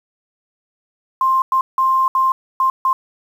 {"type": "tone bursts at uneven times", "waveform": "sine", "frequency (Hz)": 1053, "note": "C6", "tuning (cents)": 11, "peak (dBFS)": -12, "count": 6, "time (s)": [[1.21, 1.42], [1.52, 1.61], [1.78, 2.08], [2.15, 2.32], [2.6, 2.7], [2.85, 2.93]], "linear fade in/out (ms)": 2, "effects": ["7-bit"]}